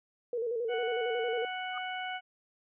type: tone with vibrato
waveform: sine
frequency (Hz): 466.2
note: A#4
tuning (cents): 0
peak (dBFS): -30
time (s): 0.33-1.45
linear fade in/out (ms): 2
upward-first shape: square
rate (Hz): 11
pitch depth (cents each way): 66
type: harmonic tone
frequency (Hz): 740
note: F#5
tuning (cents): 0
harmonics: 1 / 2 / 3 / 4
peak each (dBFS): -37 / -40 / -42 / -43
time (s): 0.68-2.21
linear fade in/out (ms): 50
type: tone with exponential growth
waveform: sine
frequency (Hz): 1236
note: D#6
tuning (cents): -12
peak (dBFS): -33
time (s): 1.7-1.78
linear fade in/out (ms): 1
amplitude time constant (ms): 16
effects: none